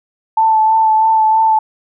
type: tone with vibrato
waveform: sine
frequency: 880 Hz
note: A5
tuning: in tune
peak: -8 dBFS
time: 0.37-1.59 s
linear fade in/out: 5 ms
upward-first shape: sine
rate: 3.1 Hz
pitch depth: 19 cents each way
effects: none